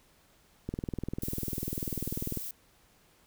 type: click train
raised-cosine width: 3 ms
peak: -21 dBFS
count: 35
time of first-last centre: 0.69-2.373 s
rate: 20.2 Hz
type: noise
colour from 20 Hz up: violet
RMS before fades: -39 dBFS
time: 1.22-2.51 s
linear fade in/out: 2 ms
effects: pink hiss -64 dBFS RMS until 3.26 s